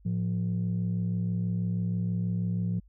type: tone pair together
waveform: sine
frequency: 110 / 176.22 Hz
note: A2 / F3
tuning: 0 / +16 cents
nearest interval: minor sixth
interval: 816 cents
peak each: -28 / -27 dBFS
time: 0.05-2.8 s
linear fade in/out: 10 ms
effects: tanh soft clip ceiling -22 dBFS + added 50 Hz sine -54 dBFS peak until 2.88 s